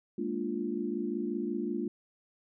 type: chord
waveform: sine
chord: Bb dominant seventh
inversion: third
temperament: equal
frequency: 207.7 / 233.1 / 293.7 / 349.2 Hz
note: Ab3 / Bb3 / D4 / F4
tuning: 0 / 0 / 0 / 0 cents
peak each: -37 / -36 / -37 / -35 dBFS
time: 0.18-1.88 s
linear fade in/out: 5 ms
effects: none